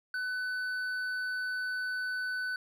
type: tone with hard clipping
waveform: triangle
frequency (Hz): 1500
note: F#6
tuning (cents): +23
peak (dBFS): -33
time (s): 0.14-2.56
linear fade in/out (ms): 2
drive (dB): 8
effects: none